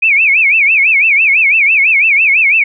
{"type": "tone with vibrato", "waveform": "sine", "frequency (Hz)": 2406, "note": "D7", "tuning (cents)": 41, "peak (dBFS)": -6, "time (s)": [0.02, 2.64], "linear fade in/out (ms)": 10, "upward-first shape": "sine", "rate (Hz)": 6, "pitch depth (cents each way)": 190, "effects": []}